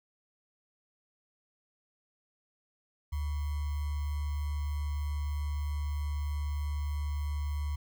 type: tone with sample-and-hold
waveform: sine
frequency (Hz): 73.4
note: D2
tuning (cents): 0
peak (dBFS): -30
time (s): 3.12-7.76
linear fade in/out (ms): 10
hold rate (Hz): 1050
effects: none